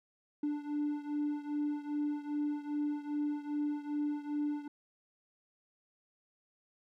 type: beating tone pair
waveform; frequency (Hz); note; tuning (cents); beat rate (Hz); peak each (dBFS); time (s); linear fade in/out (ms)
triangle; 293.7 / 296.2; D4 / D4; 0 / +15; 2.5; -32 / -35; 0.43-4.68; 5
effects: tanh soft clip ceiling -25 dBFS